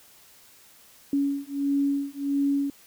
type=beating tone pair; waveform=sine; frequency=279.9 / 281.4 Hz; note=C#4 / C#4; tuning=+17 / +26 cents; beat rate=1.5 Hz; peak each=-26 dBFS; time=1.13-2.7 s; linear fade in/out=2 ms; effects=white hiss -54 dBFS RMS until 2.86 s